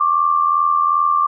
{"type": "tone pair together", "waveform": "sine", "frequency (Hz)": [1092.1, 1174.7], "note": ["C#6", "D6"], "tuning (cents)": [-26, 0], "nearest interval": "minor second", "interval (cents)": 126, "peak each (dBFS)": [-18, -14], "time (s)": [0, 1.27], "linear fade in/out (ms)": 10, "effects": []}